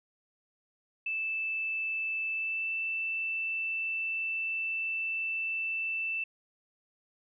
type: tone with pitch glide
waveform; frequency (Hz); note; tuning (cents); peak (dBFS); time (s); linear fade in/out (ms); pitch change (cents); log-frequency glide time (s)
sine; 2637 to 2657; E7 to E7; 0 to +13; -30; 1.06-6.24; 5; +13; 2.33-2.71
effects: none